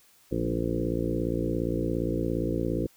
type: harmonic tone with a mistuned harmonic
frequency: 57.3 Hz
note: A#1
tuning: 29 cents flat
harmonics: 1 / 2 / 3 / 4 / 5 / 6 / 7 / 8 / 9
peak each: -35 / -34 / -34 / -37 / -32 / -32 / -38 / -35 / -36 dBFS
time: 0.31-2.87 s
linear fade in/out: 10 ms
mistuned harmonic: 3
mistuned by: +30 cents
effects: white hiss -60 dBFS RMS until 2.96 s